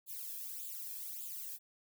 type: noise with flanger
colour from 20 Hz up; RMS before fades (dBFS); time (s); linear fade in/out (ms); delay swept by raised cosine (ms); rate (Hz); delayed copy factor
violet; -44; 0.06-1.59; 50; 0.26 to 1.22; 1.7; +1
effects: none